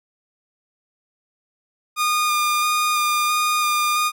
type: tone with vibrato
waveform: sawtooth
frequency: 1216 Hz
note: D#6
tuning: 40 cents flat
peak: -14 dBFS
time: 1.96-4.12 s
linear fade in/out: 50 ms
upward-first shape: square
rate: 1.5 Hz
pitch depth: 11 cents each way
effects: none